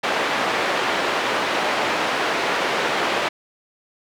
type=band-pass noise; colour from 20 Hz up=pink; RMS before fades=-22 dBFS; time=0.03-3.29 s; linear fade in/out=10 ms; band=440 to 2900 Hz; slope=12 dB/octave; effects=none